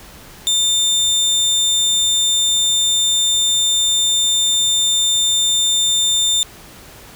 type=tone; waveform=30% pulse; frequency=3600 Hz; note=A7; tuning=39 cents sharp; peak=-11 dBFS; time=0.47-6.43 s; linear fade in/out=0 ms; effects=pink hiss -40 dBFS RMS until 7.15 s